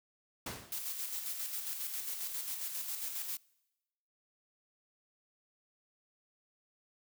pink noise with exponential decay, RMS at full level -37 dBFS, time 0.46-0.92 s, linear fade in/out 5 ms, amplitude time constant 100 ms
blue noise with tremolo, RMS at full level -38 dBFS, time 0.72-3.37 s, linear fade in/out 2 ms, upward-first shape square, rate 7.4 Hz, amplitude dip 40%
effects noise-tail reverb RT60 1.0 s tail -25 dB re dry + high-pass 80 Hz 12 dB/octave

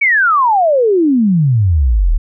sine exponential sweep, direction down, 2313 to 35.31 Hz, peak -8 dBFS, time 0.01-2.18 s, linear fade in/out 10 ms, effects none

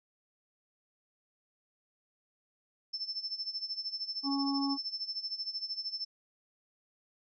sine tone with tremolo, 5300 Hz, E8, 9 cents sharp, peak -32 dBFS, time 2.93-6.05 s, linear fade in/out 10 ms, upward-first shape sine, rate 13 Hz, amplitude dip 80%
harmonic tone, 277.2 Hz, C#4, in tune, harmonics 1 / 3 / 4, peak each -30 / -40 / -42 dBFS, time 4.23-4.78 s, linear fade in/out 50 ms
effects none

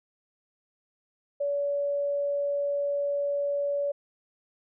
sine tone, 570 Hz, C#5, 48 cents sharp, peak -25 dBFS, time 1.4-3.92 s, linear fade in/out 10 ms, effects none

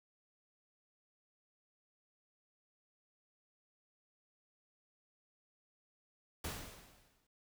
pink noise with exponential decay, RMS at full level -40 dBFS, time 6.44-7.27 s, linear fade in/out 5 ms, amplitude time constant 180 ms, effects none

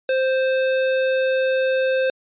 square tone, 523.3 Hz, C5, in tune, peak -18 dBFS, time 0.09-2.1 s, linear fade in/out 2 ms, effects resampled to 8000 Hz

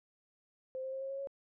sine tone with pitch steps, 521 / 527.1 / 533.2 / 539.4 / 545.6 / 552 Hz, C5 / C5 / C5 / C#5 / C#5 / C#5, -7 / +13 / +33 / -47 / -28 / -7 cents, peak -37 dBFS, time 0.75-1.272 s, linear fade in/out 0 ms, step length 87 ms, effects none

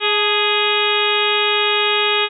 harmonic tone with a mistuned harmonic, 415.5 Hz, G#4, 1 cent sharp, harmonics 1 / 2 / 3 / 4 / 5 / 6 / 7 / 8 / 9, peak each -21 / -25 / -23 / -26 / -26 / -21 / -24 / -22 / -24 dBFS, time 0-2.29 s, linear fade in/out 50 ms, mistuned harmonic 2, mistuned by +48 cents, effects none

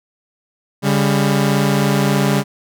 sawtooth tone pair together, 141.17 / 200 Hz, C#3 / G3, +32 / +35 cents, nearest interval tritone, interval 603 cents, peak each -12 dBFS, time 0.82-2.44 s, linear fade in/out 50 ms, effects none

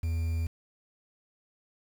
triangle tone with quantisation, 82.41 Hz, E2, in tune, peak -25 dBFS, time 0.03-0.47 s, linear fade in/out 5 ms, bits 8, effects none

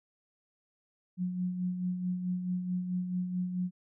sine tone with tremolo, 181 Hz, F#3, 38 cents flat, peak -28 dBFS, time 1.17-3.71 s, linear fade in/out 50 ms, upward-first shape sine, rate 4.6 Hz, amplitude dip 50%, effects none

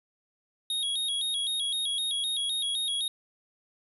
square tone with vibrato, 3520 Hz, A7, in tune, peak -28 dBFS, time 0.7-3.08 s, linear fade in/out 2 ms, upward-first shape square, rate 3.9 Hz, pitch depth 100 cents each way, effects resampled to 32000 Hz

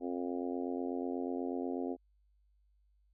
harmonic tone, 88.2 Hz, F2, 18 cents sharp, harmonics 3 / 4 / 5 / 6 / 7 / 8 / 9, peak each -37 / -40 / -42 / -47 / -49 / -46 / -52 dBFS, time 0-1.97 s, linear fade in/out 50 ms, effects added 50 Hz sine -67 dBFS peak until 3.13 s

